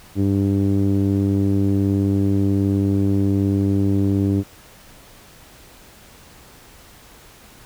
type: tone with low-pass filter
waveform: sawtooth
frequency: 98.7 Hz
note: G2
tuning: 12 cents sharp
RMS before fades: -18 dBFS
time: 0.15-4.44 s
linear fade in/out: 50 ms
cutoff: 320 Hz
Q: 3
effects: pink hiss -46 dBFS RMS until 7.65 s